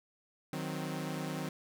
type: chord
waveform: sawtooth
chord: C diminished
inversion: first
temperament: equal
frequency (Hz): 155.56 / 185 / 261.6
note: Eb3 / Gb3 / C4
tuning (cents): 0 / 0 / 0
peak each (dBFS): -35 / -37 / -37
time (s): 0.53-1.49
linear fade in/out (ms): 2
effects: none